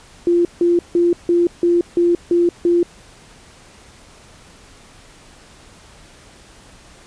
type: tone bursts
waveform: sine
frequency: 346.1 Hz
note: F4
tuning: 16 cents flat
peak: -11 dBFS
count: 8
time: 0.27-2.83 s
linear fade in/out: 2 ms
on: 180 ms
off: 160 ms
effects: pink hiss -45 dBFS RMS until 7.06 s + resampled to 22050 Hz